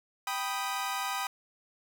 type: chord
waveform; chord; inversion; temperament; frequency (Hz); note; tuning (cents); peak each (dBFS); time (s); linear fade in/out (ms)
sawtooth; G augmented; none; equal; 784 / 987.8 / 1244.5; G5 / B5 / D#6; 0 / 0 / 0; -32; 0.27-1.27; 2
effects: none